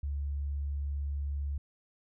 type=tone; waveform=sine; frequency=71.1 Hz; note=C#2; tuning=45 cents sharp; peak=-31 dBFS; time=0.03-1.58 s; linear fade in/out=5 ms; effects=none